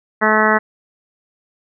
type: harmonic tone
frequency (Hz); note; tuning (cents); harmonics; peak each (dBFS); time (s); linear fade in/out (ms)
215.9; A3; -33; 1 / 2 / 3 / 4 / 5 / 6 / 7 / 8 / 9; -20 / -20 / -20 / -20 / -20 / -20 / -20 / -20 / -20; 0.21-0.59; 20
effects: none